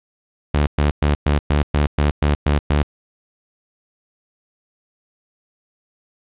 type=tone bursts; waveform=sawtooth; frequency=73.42 Hz; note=D2; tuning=in tune; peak=-10 dBFS; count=10; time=0.54-2.83 s; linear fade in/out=5 ms; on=130 ms; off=110 ms; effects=resampled to 8000 Hz + 8-bit